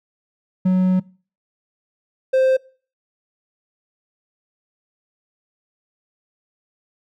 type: tone pair in turn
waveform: triangle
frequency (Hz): 185 / 523.3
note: F#3 / C5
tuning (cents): 0 / 0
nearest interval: octave + tritone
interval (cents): 1800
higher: second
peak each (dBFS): -11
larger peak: neither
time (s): 0.65-1 / 2.33-2.57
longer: first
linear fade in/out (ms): 10
effects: noise-tail reverb RT60 0.4 s tail -23 dB re dry